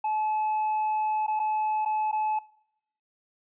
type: tone with dropouts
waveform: triangle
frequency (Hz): 860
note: A5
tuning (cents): -40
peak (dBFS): -23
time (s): 0.04-2.39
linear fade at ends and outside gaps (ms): 5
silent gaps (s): 1.266-1.279 / 1.394-1.398 / 1.85-1.858 / 2.115-2.127
effects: noise-tail reverb RT60 0.8 s tail -23 dB re dry + resampled to 8000 Hz